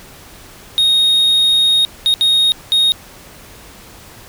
triangle tone bursts at uneven times, 3729 Hz, A#7, in tune, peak -8 dBFS, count 4, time 0.78-1.85 / 2.06-2.14 / 2.21-2.52 / 2.72-2.92 s, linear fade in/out 0 ms, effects pink hiss -39 dBFS RMS until 4.28 s

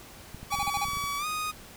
clicks, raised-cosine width 5 ms, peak -29 dBFS, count 12, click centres 0.346 / 0.43 / 0.541 / 0.588 / 0.63 / 0.677 / 0.773 / 0.854 / 0.885 / 0.934 / 0.971 / 1.04 s
sawtooth tone with pitch glide, 1139 to 1242.1 Hz, C#6 to D#6, +47 to -3 cents, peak -26 dBFS, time 0.5-1.52 s, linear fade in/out 20 ms, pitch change +150 cents, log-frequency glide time 1.18-1.26 s
square tone bursts, 813 Hz, G#5, 37 cents flat, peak -28 dBFS, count 5, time 0.52-0.848 s, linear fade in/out 5 ms, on 36 ms, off 37 ms
effects pink hiss -48 dBFS RMS until 1.76 s

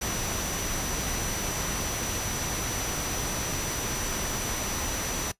sine tone in noise, 5920 Hz, F#8, in tune, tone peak -34 dBFS, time 0.01-5.32 s, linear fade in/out 10 ms, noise pink, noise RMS -31 dBFS, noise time 0.01-5.32 s, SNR -6 dB, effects noise-tail reverb RT60 0.1 s tail -18 dB re dry + resampled to 32000 Hz

